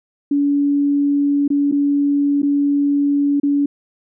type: tone with dropouts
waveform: sine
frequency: 285.1 Hz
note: C#4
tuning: 49 cents sharp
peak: -13 dBFS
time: 0.31-3.66 s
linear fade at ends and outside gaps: 5 ms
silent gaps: 1.479-1.502 / 1.715-1.722 / 2.42-2.429 / 3.4-3.432 s
effects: none